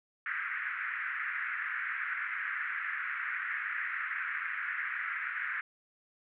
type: band-pass noise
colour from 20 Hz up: pink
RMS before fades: -36 dBFS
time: 0.26-5.61 s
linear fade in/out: 2 ms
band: 1400 to 2100 Hz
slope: 48 dB/octave
effects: none